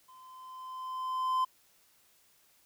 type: tone with level ramp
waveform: triangle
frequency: 1030 Hz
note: C6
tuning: 28 cents flat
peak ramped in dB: -51 to -23 dBFS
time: 0.08-1.45 s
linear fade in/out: 10 ms
effects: white hiss -66 dBFS RMS until 2.65 s